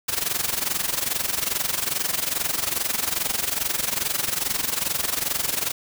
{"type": "noise with amplitude modulation", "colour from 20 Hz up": "white", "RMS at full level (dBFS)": -22, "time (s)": [0.08, 5.72], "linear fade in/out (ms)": 10, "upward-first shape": "sine", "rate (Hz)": 22.4, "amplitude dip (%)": 80, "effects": []}